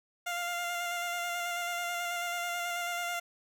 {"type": "tone with vibrato", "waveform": "15% pulse", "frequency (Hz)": 698.5, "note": "F5", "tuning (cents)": 0, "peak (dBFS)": -26, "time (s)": [0.26, 3.2], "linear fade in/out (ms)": 10, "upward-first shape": "square", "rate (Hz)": 9.2, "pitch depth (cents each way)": 15, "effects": []}